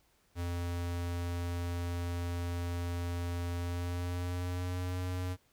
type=tone with pitch glide; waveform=square; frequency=86.9 to 90.85 Hz; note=F2 to F#2; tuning=-8 to -31 cents; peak=-34 dBFS; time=0.35-5.37 s; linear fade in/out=50 ms; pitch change=+77 cents; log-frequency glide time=3.56-5.02 s; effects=pink hiss -70 dBFS RMS until 5.52 s